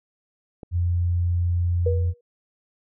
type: click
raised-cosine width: 2 ms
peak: -24 dBFS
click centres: 0.632 s
type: tone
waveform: sine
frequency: 87.31 Hz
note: F2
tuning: in tune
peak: -19 dBFS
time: 0.71-2.14 s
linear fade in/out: 50 ms
type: tone with exponential decay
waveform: sine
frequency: 480.7 Hz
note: B4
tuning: 47 cents flat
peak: -19 dBFS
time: 1.86-2.21 s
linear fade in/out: 5 ms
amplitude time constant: 74 ms
effects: none